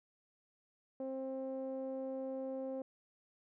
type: tone with low-pass filter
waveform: sawtooth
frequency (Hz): 264.6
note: C4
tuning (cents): +20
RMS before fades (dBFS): -41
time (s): 1-2.82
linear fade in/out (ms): 2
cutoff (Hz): 570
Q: 3.7
effects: none